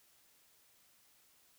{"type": "silence", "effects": ["white hiss -68 dBFS RMS until 1.58 s"]}